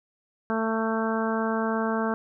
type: harmonic tone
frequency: 222.9 Hz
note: A3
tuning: 23 cents sharp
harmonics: 1 / 2 / 3 / 4 / 5 / 6 / 7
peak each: -27 / -30 / -32 / -33 / -34 / -35 / -35 dBFS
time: 0.5-2.14 s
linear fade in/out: 0 ms
effects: none